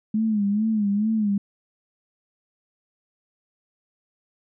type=tone with vibrato; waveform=sine; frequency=211 Hz; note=G#3; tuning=28 cents sharp; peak=-19 dBFS; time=0.14-1.38 s; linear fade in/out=5 ms; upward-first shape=sine; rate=2.3 Hz; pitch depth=94 cents each way; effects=none